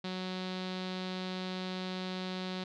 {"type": "tone with low-pass filter", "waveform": "sawtooth", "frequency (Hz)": 185, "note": "F#3", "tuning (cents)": 0, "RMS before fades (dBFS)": -38, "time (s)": [0.04, 2.64], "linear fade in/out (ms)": 5, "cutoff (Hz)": 4000, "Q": 3.8, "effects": []}